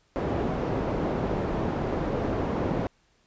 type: low-pass noise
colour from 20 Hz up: white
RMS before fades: -28 dBFS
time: 0.16-2.87 s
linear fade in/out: 0 ms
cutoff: 520 Hz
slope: 12 dB/octave
effects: pink hiss -66 dBFS RMS until 3.26 s + resampled to 16000 Hz